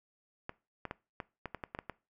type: clicks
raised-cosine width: 0.5 ms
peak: -23 dBFS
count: 10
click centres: 0.494 / 0.853 / 0.911 / 1.202 / 1.457 / 1.547 / 1.638 / 1.749 / 1.789 / 1.897 s
effects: noise-tail reverb RT60 0.3 s tail -21 dB re dry